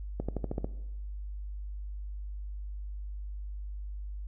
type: accelerating click train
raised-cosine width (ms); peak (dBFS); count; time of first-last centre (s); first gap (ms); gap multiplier
2; -19; 7; 0.2-0.645; 86; 0.94
effects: noise-tail reverb RT60 1.0 s tail -17 dB re dry + added 50 Hz sine -36 dBFS peak until 4.27 s